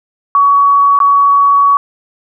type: tone with dropouts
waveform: sine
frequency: 1127 Hz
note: C#6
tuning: 28 cents sharp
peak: -5 dBFS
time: 0.35-1.77 s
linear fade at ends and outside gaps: 1 ms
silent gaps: 0.99-1.002 s
effects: none